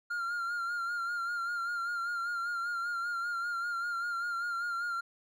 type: tone with vibrato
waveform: triangle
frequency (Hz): 1397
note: F6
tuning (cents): 0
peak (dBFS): -30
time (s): 0.1-5.01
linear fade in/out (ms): 10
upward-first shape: sine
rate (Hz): 5.1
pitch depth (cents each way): 40
effects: none